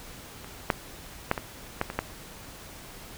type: clicks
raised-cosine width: 0.5 ms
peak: -25 / -6 / -7 / -16 / -10 / -18 / -10 dBFS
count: 7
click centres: 0.445 / 0.702 / 1.314 / 1.378 / 1.814 / 1.901 / 1.99 s
effects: pink hiss -45 dBFS RMS until 3.17 s